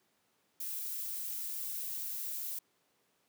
violet noise, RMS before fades -39 dBFS, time 0.6-2.59 s, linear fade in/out 5 ms, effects pink hiss -74 dBFS RMS until 3.28 s + high-pass 200 Hz 12 dB/octave

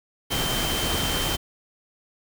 sine tone in noise, 3119 Hz, G7, 9 cents flat, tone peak -29 dBFS, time 0.3-1.37 s, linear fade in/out 20 ms, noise pink, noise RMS -26 dBFS, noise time 0.3-1.37 s, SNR -6 dB, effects none

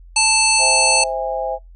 harmonic tone, 880 Hz, A5, in tune, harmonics 1 / 3 / 5 / 7 / 9 / 10, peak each -20 / -18 / -18 / -21 / -23 / -19 dBFS, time 0.16-1.04 s, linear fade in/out 5 ms
sine chord, C augmented, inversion none, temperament just, 523.3 / 654.1 / 817.6 Hz, C5 / E5 / G#5, 0 / -14 / -27 cents, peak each -24 dBFS, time 0.58-1.59 s, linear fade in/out 50 ms
effects noise-tail reverb RT60 0.2 s tail -26 dB re dry + added 43 Hz sine -39 dBFS peak until 1.75 s

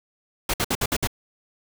pink noise bursts, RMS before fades -23 dBFS, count 6, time 0.49-1.073 s, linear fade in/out 5 ms, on 48 ms, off 59 ms, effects none

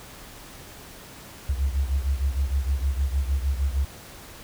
sine beating tone pair, 66.5 / 73 Hz, C2 / D2, +29 / -10 cents, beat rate 6.5 Hz, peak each -23 / -27 dBFS, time 1.49-3.85 s, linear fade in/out 5 ms, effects pink hiss -44 dBFS RMS until 4.43 s

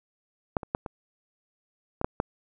clicks, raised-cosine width 1 ms, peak -10 / -22 / -11 / -20 / -16 / -9 / -10 dBFS, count 7, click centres 0.568 / 0.632 / 0.749 / 0.862 / 2.014 / 2.045 / 2.201 s, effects none

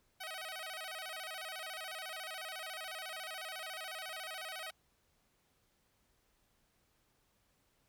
10% pulse tone with vibrato, 692 Hz, F5, 16 cents flat, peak -34 dBFS, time 0.2-4.71 s, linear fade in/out 10 ms, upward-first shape square, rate 14 Hz, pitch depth 150 cents each way, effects pink hiss -75 dBFS RMS until 7.88 s

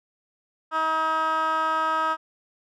15% pulse tone with band-pass filter, 318.1 Hz, D#4, 38 cents sharp, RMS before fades -24 dBFS, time 0.71-2.17 s, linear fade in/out 50 ms, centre 1300 Hz, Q 3, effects none

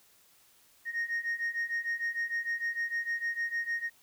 sine beating tone pair, 1857 / 1863.6 Hz, A#6 / A#6, -7 / -1 cents, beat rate 6.6 Hz, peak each -33 / -31 dBFS, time 0.85-3.9 s, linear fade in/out 50 ms, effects tanh soft clip ceiling -27 dBFS + white hiss -63 dBFS RMS until 4.02 s

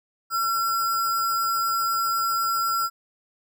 sine tone with sample-and-hold, 1354 Hz, E6, 46 cents sharp, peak -21 dBFS, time 0.3-2.9 s, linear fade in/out 50 ms, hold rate 6300 Hz, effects none

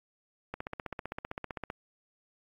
click train, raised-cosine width 0.5 ms, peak -21 dBFS, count 19, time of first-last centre 0.54-1.701 s, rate 15.5 Hz, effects AAC 64 kbps

